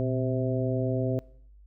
harmonic tone with a mistuned harmonic, 130 Hz, C3, 11 cents flat, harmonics 1 / 2 / 3 / 4 / 5, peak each -28 / -31 / -33 / -34 / -35 dBFS, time 0-1.19 s, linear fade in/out 0 ms, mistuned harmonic 1, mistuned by -120 cents, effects noise-tail reverb RT60 0.7 s tail -23 dB re dry + added 50 Hz sine -50 dBFS peak until 1.66 s

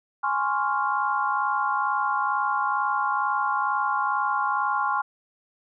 sine chord, Db major seventh, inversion second, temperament equal, 830.6 / 1046.5 / 1108.7 / 1396.9 Hz, Ab5 / C6 / Db6 / F6, 0 / 0 / 0 / 0 cents, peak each -27 / -27 / -28 / -28 dBFS, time 0.23-5.02 s, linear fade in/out 10 ms, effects none

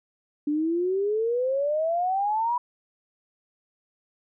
sine exponential sweep, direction up, 289.8 to 987.8 Hz, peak -22 dBFS, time 0.47-2.58 s, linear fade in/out 5 ms, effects none

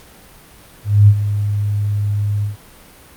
sine tone with ADSR envelope, 103 Hz, G#2, 14 cents flat, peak -3 dBFS, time 0.84-2.57 s, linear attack 240 ms, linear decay 63 ms, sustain -12 dB, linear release 140 ms, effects pink hiss -43 dBFS RMS until 3.16 s + Opus 48 kbps

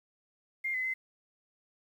sine tone with pitch steps, 2114 / 2028 / 2056 Hz, C7 / B6 / C7, +17 / +45 / -31 cents, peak -30 dBFS, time 0.64-0.94 s, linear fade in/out 10 ms, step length 100 ms, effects 10-bit

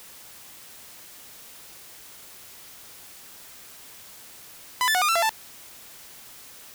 sawtooth tone with pitch steps, 1001 / 1754 / 733 / 1215 / 1340 / 677 / 883 Hz, B5 / A6 / F#5 / D#6 / E6 / E5 / A5, +23 / -6 / -16 / -42 / +28 / +46 / +6 cents, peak -16 dBFS, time 4.81-5.293 s, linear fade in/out 0 ms, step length 69 ms, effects white hiss -46 dBFS RMS until 6.74 s

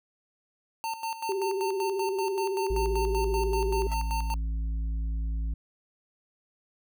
square tone with tremolo, 900 Hz, A5, 39 cents sharp, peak -30 dBFS, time 0.84-4.34 s, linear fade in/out 0 ms, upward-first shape square, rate 5.2 Hz, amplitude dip 70%
sine tone with vibrato, 387.5 Hz, G4, 20 cents flat, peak -27 dBFS, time 1.29-3.87 s, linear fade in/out 2 ms, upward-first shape sine, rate 18 Hz, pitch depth 53 cents each way
harmonic tone, 55 Hz, A1, in tune, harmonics 1 / 3 / 5, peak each -27 / -44 / -49 dBFS, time 2.7-5.54 s, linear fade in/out 5 ms
15% pulse tone with exponential growth, 659.3 Hz, E5, in tune, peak -34 dBFS, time 3.85-3.94 s, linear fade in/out 5 ms, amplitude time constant 19 ms
effects none

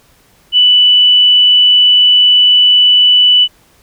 sine tone, 2974 Hz, F#7, 8 cents sharp, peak -4 dBFS, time 0.52-3.48 s, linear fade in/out 50 ms, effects pink hiss -49 dBFS RMS until 3.82 s

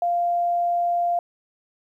sine tone, 696 Hz, F5, 6 cents flat, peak -19 dBFS, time 0.02-1.19 s, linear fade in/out 2 ms, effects 10-bit

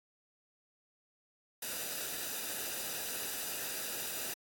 white noise with comb filter, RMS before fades -39 dBFS, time 1.62-4.34 s, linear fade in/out 5 ms, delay 0.92 ms, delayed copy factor -0.6, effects AAC 64 kbps

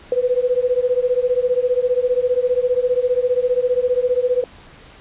sine beating tone pair, 490.3 / 505.3 Hz, B4 / B4, -13 / +40 cents, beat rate 15 Hz, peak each -18 dBFS, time 0.12-4.44 s, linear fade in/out 2 ms, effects pink hiss -44 dBFS RMS until 5 s + resampled to 8000 Hz

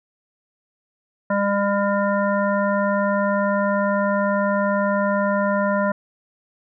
harmonic tone, 201.1 Hz, G3, 44 cents sharp, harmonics 1 / 3 / 5 / 7 / 9, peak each -22 / -21 / -25 / -27 / -32 dBFS, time 1.3-5.92 s, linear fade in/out 5 ms, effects none

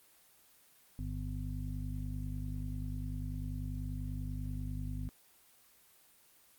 harmonic tone, 50.2 Hz, G1, 42 cents sharp, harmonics 1 / 2 / 3 / 5, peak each -39 / -41 / -44 / -45 dBFS, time 0.99-5.09 s, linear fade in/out 0 ms, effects white hiss -64 dBFS RMS until 6.58 s + Opus 24 kbps

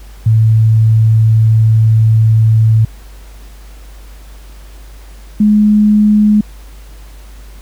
sine tone pair in turn, 110.9 / 210.3 Hz, A2 / G#3, +14 / +22 cents, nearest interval major seventh, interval 1108 cents, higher second, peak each -5 dBFS, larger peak neither, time 0.26-2.85 / 5.4-6.41 s, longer first, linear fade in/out 5 ms, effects added 50 Hz sine -31 dBFS peak until 7.61 s + pink hiss -43 dBFS RMS until 7.61 s

